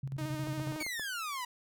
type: tone with tremolo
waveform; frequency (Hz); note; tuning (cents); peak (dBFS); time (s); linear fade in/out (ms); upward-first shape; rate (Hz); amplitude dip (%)
sine; 135.4; C#3; -40; -33; 0.03-0.76; 5; square; 11; 60
type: tone with vibrato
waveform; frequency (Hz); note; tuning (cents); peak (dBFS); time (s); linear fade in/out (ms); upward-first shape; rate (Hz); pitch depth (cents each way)
sawtooth; 309.3; D#4; -10; -34; 0.18-0.83; 5; sine; 14; 30
type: clicks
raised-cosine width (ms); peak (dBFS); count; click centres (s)
1; -31; 8; 0.472 / 0.598 / 0.674 / 0.723 / 0.762 / 0.812 / 0.865 / 0.996
type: exponential sweep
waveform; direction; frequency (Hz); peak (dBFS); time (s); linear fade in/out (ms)
sawtooth; down; 2300 to 959; -32; 0.8-1.45; 5
effects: none